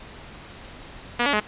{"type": "tone with pitch steps", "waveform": "5% pulse", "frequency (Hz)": [240.3, 285.3, 211.2], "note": ["B3", "C#4", "G#3"], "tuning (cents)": [-47, 50, 29], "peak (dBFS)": -8, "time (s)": [1.19, 1.403], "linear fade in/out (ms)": 10, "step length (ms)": 71, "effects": ["pink hiss -42 dBFS RMS until 1.47 s", "resampled to 8000 Hz"]}